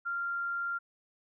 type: tone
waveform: sine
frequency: 1389 Hz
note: F6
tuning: 10 cents flat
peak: -31 dBFS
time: 0.05-0.79 s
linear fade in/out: 20 ms
effects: none